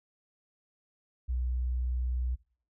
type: tone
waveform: sine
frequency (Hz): 62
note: B1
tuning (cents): +7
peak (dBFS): -28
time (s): 1.28-2.36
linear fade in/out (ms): 20
effects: noise-tail reverb RT60 0.5 s tail -23 dB re dry